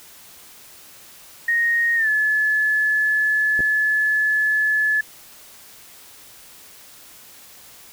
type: tone with pitch glide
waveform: sine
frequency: 1864.7 to 1719.8 Hz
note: A#6 to A6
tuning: 0 to -40 cents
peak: -16 dBFS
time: 1.48-5.01 s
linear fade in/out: 5 ms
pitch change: -140 cents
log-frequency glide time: 1.96-2.09 s
type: clicks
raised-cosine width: 2 ms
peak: -18 dBFS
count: 2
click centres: 3.593 / 3.605 s
effects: white hiss -45 dBFS RMS until 7.92 s